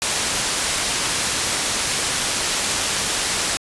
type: low-pass noise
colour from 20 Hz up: white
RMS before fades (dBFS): -22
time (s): 0.02-3.57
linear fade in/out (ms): 0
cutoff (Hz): 9200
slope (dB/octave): 12
effects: resampled to 24000 Hz